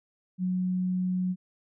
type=tone; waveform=sine; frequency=183.2 Hz; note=F#3; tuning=17 cents flat; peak=-25 dBFS; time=0.38-1.36 s; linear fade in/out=50 ms; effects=none